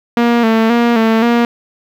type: tone with vibrato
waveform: sawtooth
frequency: 230 Hz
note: A#3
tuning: 23 cents flat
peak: -5 dBFS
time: 0.17-1.45 s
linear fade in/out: 2 ms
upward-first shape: square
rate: 1.9 Hz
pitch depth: 49 cents each way
effects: low-pass 3000 Hz 12 dB/octave + 7-bit